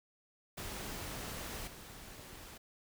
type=noise with level steps; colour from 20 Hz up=pink; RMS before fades=-43 / -51 dBFS; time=0.57-2.58 s; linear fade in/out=10 ms; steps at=1.67 s; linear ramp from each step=5 ms; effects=none